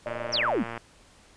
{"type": "tone bursts", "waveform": "sine", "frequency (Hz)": 601, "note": "D5", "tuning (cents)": 40, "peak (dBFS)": -30, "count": 10, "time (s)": [0.06, 0.499], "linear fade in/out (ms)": 0, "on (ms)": 25, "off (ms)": 21}
{"type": "click train", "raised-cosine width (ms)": 0.5, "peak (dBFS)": -20, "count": 83, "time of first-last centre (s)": [0.07, 0.777], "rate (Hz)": 116}
{"type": "exponential sweep", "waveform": "sine", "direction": "down", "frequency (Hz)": [6300, 172], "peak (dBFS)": -23, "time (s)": [0.32, 0.64], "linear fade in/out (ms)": 20}
{"effects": ["pink hiss -56 dBFS RMS until 1.36 s", "resampled to 22050 Hz"]}